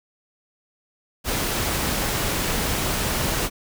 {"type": "noise", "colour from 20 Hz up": "pink", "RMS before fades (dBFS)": -24, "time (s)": [1.24, 3.5], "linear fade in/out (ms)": 50, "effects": []}